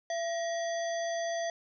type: harmonic tone with a mistuned harmonic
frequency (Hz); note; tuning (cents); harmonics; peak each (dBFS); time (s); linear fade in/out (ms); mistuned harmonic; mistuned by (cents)
674; E5; +38; 1 / 3 / 5 / 7 / 9; -31 / -40 / -46 / -49 / -44; 0.1-1.5; 2; 3; -110
effects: none